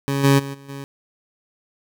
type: tone with level steps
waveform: 20% pulse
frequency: 138.59 Hz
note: C#3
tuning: in tune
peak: -15 / -7 / -23 / -36 / -26 dBFS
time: 0.08-0.84 s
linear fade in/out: 0 ms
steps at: 0.23 / 0.38 / 0.53 / 0.68 s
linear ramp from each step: 20 ms
effects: none